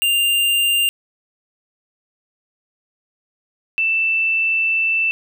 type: tone pair in turn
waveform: square / sine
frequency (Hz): 2794 / 2658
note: F7 / E7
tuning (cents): 0 / +14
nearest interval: minor second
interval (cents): 86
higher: first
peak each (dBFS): -15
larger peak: neither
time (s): 0.02-0.89 / 3.78-5.11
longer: second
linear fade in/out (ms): 0
effects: none